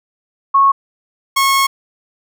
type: tone pair in turn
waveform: sine / sawtooth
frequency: 1099 / 1092 Hz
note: C#6 / C#6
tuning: -15 / -26 cents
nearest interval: unison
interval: 11 cents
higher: first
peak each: -7 dBFS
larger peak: neither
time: 0.54-0.72 / 1.36-1.67 s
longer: second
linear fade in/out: 10 ms
effects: none